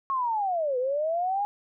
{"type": "linear two-way sweep", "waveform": "sine", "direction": "down then up", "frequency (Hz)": [1100, 488.8, 829], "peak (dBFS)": -24, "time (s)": [0.1, 1.45], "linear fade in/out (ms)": 0, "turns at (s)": 0.78, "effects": []}